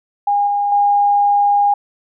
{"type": "tone with level steps", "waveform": "sine", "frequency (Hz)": 814, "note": "G#5", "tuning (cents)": -35, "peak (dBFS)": [-12, -14, -10], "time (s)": [0.27, 1.74], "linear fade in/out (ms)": 5, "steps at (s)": [0.47, 0.72], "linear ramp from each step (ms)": 2, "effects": []}